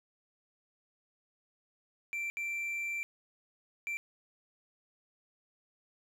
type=tone bursts at uneven times; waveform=triangle; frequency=2349 Hz; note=D7; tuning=in tune; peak=-32 dBFS; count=3; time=2.13-2.3 / 2.37-3.03 / 3.87-3.97 s; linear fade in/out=0 ms; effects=none